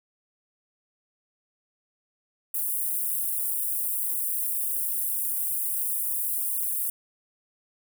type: high-pass noise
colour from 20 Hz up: white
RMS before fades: -28 dBFS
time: 2.54-6.9 s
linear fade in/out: 5 ms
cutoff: 9100 Hz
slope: 48 dB/octave
effects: none